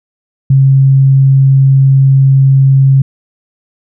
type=tone; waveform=sine; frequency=135.3 Hz; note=C#3; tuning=42 cents flat; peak=-3 dBFS; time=0.5-3.02 s; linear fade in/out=5 ms; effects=none